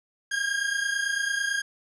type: tone pair together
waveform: 40% pulse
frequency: 1606 / 1635 Hz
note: G6 / G#6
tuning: +41 / -28 cents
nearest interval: unison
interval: 31 cents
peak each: -27 dBFS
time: 0.31-1.62 s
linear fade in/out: 10 ms
effects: resampled to 22050 Hz + 9-bit